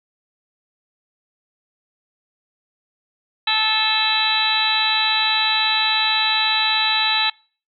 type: harmonic tone with a mistuned harmonic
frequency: 436.4 Hz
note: A4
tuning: 14 cents flat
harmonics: 2 / 3 / 4 / 5 / 6 / 7 / 8 / 9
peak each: -24 / -28 / -26 / -30 / -23 / -26 / -28 / -20 dBFS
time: 3.47-7.3 s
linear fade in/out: 5 ms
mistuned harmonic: 7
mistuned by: +68 cents
effects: noise-tail reverb RT60 0.4 s tail -25 dB re dry

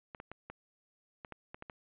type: clicks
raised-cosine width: 0.5 ms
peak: -29 dBFS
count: 9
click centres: 0.148 / 0.201 / 0.316 / 0.5 / 1.248 / 1.323 / 1.545 / 1.624 / 1.698 s
effects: resampled to 8000 Hz

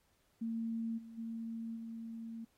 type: tone with level steps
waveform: sine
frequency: 227.4 Hz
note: A#3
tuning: 43 cents flat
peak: -35 / -48 / -39 / -42 dBFS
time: 0.41-2.45 s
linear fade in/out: 10 ms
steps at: 0.97 / 1.17 / 1.75 s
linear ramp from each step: 20 ms
effects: pink hiss -75 dBFS RMS until 2.57 s + AAC 48 kbps

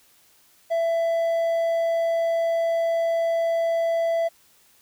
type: tone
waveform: triangle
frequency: 666 Hz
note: E5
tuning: 18 cents sharp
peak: -18 dBFS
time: 0.7-4.29 s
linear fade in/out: 20 ms
effects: white hiss -58 dBFS RMS until 4.81 s

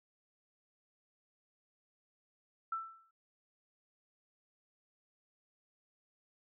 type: tone with exponential decay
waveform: sine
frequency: 1331 Hz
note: E6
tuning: 16 cents sharp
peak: -32 dBFS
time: 2.72-3.11 s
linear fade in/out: 5 ms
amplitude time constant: 83 ms
effects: none

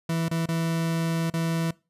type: tone with dropouts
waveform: 40% pulse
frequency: 164.81 Hz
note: E3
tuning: in tune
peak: -23 dBFS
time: 0.09-1.71 s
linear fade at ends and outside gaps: 5 ms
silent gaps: 0.285-0.311 / 0.459-0.486 / 1.301-1.337 s
effects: noise-tail reverb RT60 0.3 s tail -23 dB re dry + resampled to 32000 Hz

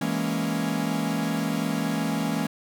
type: chord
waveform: 45% pulse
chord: A# half-diminished seventh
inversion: second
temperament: equal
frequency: 164.81 / 207.7 / 233.1 / 277.2 Hz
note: E3 / G#3 / A#3 / C#4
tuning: 0 / 0 / 0 / 0 cents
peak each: -30 dBFS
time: 0.01-2.47 s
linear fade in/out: 5 ms
effects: none

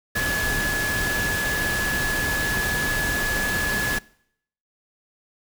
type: tone in noise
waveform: sine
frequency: 1700 Hz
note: G#6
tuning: 40 cents sharp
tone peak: -23 dBFS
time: 0.15-3.99 s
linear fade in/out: 10 ms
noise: pink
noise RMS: -27 dBFS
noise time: 0.15-3.99 s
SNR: +1 dB
effects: noise-tail reverb RT60 0.7 s tail -23 dB re dry

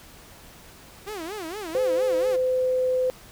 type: tone with vibrato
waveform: sawtooth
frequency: 370 Hz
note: F#4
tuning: in tune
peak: -28 dBFS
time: 1.06-2.37 s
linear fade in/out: 20 ms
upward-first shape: sine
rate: 4.3 Hz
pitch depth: 270 cents each way
type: tone with pitch glide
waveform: sine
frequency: 513 to 509.8 Hz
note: C5 to C5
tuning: -34 to -45 cents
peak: -20 dBFS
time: 1.75-3.1 s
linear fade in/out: 0 ms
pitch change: -11 cents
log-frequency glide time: 1.93-2.88 s
effects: pink hiss -48 dBFS RMS until 3.31 s

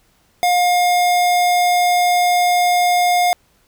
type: tone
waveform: square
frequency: 712 Hz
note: F5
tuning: 33 cents sharp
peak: -13 dBFS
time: 0.43-3.33 s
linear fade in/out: 0 ms
effects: pink hiss -58 dBFS RMS until 3.67 s

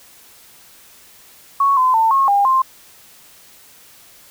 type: tone with pitch steps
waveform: sine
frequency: 1109 / 1024 / 896 / 1086 / 805 / 1052 Hz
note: C#6 / C6 / A5 / C#6 / G5 / C6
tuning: 0 / -38 / +31 / -36 / +46 / +9 cents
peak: -11 dBFS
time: 1.6-2.62 s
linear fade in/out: 5 ms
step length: 170 ms
effects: white hiss -46 dBFS RMS until 4.3 s

